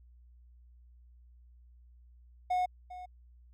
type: tone with echo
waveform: triangle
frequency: 728 Hz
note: F#5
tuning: 28 cents flat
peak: -25 dBFS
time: 2.5-2.66 s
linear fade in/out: 10 ms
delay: 400 ms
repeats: 1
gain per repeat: -15 dB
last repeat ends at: 3.06 s
effects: added 60 Hz sine -55 dBFS peak until 3.53 s